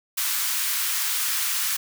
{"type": "high-pass noise", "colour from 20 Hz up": "white", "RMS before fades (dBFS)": -25, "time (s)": [0.17, 1.77], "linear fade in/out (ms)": 10, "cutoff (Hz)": 1100, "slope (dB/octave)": 24, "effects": []}